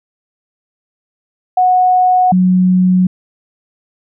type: tone pair in turn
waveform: sine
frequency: 734 / 183.5 Hz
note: F#5 / F#3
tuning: -14 / -14 cents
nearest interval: 2 octaves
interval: 2400 cents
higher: first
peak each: -7 dBFS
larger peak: neither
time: 1.57-2.32 / 2.32-3.07 s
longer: neither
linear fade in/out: 5 ms
effects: none